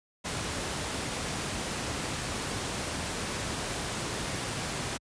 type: noise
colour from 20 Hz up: pink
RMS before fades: -33 dBFS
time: 0.24-4.98 s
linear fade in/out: 20 ms
effects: high-pass 60 Hz 12 dB/octave + resampled to 22050 Hz